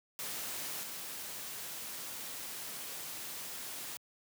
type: noise with level steps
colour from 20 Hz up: white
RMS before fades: -40 / -43 dBFS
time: 0.19-3.97 s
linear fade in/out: 0 ms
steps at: 0.83 s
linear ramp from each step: 5 ms
effects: high-pass 100 Hz 12 dB/octave